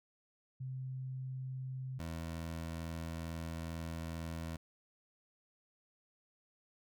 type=tone pair in turn; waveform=sine / 20% pulse; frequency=130.3 / 82.24 Hz; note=C3 / E2; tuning=-7 / -4 cents; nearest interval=minor sixth; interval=797 cents; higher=first; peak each=-39 / -35 dBFS; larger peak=second; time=0.6-1.99 / 1.99-4.57 s; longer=second; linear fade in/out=10 ms; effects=none